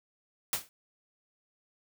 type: noise with exponential decay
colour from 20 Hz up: white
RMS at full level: -26 dBFS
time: 0.53-0.69 s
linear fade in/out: 1 ms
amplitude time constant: 33 ms
effects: none